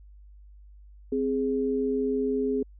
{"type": "tone pair together", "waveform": "sine", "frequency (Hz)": [261.6, 415.3], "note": ["C4", "G#4"], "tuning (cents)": [0, 0], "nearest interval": "minor sixth", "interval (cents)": 800, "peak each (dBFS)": [-27, -26], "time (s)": [1.12, 2.63], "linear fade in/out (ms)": 5, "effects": ["added 50 Hz sine -47 dBFS peak until 2.79 s"]}